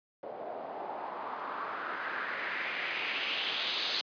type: noise with low-pass filter sweep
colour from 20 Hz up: white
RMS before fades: -36 dBFS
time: 0.23-4.01 s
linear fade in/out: 0 ms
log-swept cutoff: 580 to 4200 Hz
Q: 3
effects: high-pass 300 Hz 12 dB/octave + resampled to 11025 Hz